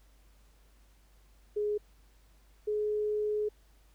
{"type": "tone pair in turn", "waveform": "sine", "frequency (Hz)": [417.6, 422], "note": ["G#4", "G#4"], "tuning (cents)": [10, 28], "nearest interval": "unison", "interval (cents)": 18, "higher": "second", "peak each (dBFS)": [-28, -28], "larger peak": "neither", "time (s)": [[1.56, 1.78], [2.67, 3.49]], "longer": "second", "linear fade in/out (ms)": 10, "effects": ["added 50 Hz sine -59 dBFS peak until 3.94 s", "pink hiss -68 dBFS RMS until 3.94 s"]}